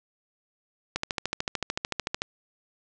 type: click train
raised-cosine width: 0.2 ms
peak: -10 dBFS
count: 18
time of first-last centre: 0.96-2.219 s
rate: 13.5 Hz
effects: resampled to 22050 Hz + 8-bit